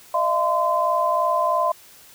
sine tone cluster, 615 / 678 / 1028 Hz, D#5 / E5 / C6, -20 / +49 / -31 cents, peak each -24 / -23 / -20 dBFS, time 0.14-1.72 s, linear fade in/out 5 ms, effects white hiss -48 dBFS RMS until 2.14 s

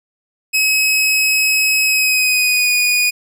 sawtooth tone with pitch glide, 2557 to 2464 Hz, D#7 to D#7, +47 to -17 cents, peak -9 dBFS, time 0.53-3.11 s, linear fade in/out 20 ms, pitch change -64 cents, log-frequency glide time 1.85-2.72 s, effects none

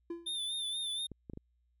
triangle tone with exponential decay, 339.9 Hz, F4, 47 cents flat, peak -32 dBFS, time 0.1-0.38 s, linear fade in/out 5 ms, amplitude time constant 60 ms
square tone with vibrato, 3574 Hz, A7, 26 cents sharp, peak -35 dBFS, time 0.26-1.07 s, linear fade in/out 10 ms, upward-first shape sine, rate 4.2 Hz, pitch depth 51 cents each way
clicks, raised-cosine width 3 ms, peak -31 dBFS, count 4, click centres 1.117 / 1.298 / 1.335 / 1.374 s
effects added 60 Hz sine -70 dBFS peak until 1.8 s

